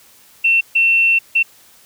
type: tone bursts at uneven times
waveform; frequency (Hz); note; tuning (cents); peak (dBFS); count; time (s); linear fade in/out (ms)
sine; 2700; E7; +41; -10; 3; 0.44-0.61 / 0.75-1.19 / 1.35-1.43; 10
effects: white hiss -48 dBFS RMS until 1.85 s